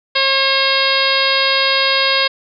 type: harmonic tone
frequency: 540 Hz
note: C#5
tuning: 45 cents flat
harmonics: 1 / 2 / 3 / 4 / 5 / 6 / 7 / 8 / 9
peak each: -21 / -21 / -21 / -21 / -21 / -21 / -21 / -21 / -21 dBFS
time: 0.15-2.28 s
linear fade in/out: 10 ms
effects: none